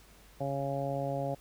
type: harmonic tone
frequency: 138.59 Hz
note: C#3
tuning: in tune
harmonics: 1 / 2 / 3 / 4 / 5 / 6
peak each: -36 / -40 / -43 / -35 / -37 / -44 dBFS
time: 0.4-1.35 s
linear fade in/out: 10 ms
effects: added 50 Hz sine -59 dBFS peak until 1.4 s + pink hiss -59 dBFS RMS until 1.4 s